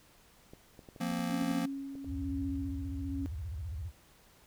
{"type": "clicks", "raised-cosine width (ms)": 2, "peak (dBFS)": -36, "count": 10, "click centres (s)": [0.535, 0.792, 0.888, 0.962, 1.118, 1.192, 1.422, 1.512, 1.954, 2.045]}
{"type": "chord", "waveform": "square", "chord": "F suspended fourth", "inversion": "none", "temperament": "just", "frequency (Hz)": [174.61, 232.8, 261.9], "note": ["F3", "Bb3", "C4"], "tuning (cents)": [0, -2, 2], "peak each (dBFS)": [-37, -36, -39], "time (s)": [1, 1.66], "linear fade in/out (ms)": 10}
{"type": "tone with tremolo", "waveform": "sine", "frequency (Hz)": 274.9, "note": "C#4", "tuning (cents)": -14, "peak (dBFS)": -33, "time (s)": [1.3, 3.26], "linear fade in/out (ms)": 0, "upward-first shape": "sine", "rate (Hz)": 1.1, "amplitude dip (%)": 55}
{"type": "tone with vibrato", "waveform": "sine", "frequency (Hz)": 79.4, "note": "D#2", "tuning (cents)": 36, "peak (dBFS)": -36, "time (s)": [2.05, 3.92], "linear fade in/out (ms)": 50, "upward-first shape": "square", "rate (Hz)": 15, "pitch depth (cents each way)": 270}
{"effects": ["pink hiss -62 dBFS RMS until 4.46 s"]}